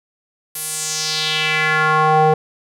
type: tone with band-pass filter sweep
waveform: square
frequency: 155.56 Hz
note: D#3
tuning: in tune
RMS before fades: -17 dBFS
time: 0.55-2.34 s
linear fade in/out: 5 ms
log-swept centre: 12000 to 610 Hz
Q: 2.7
effects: none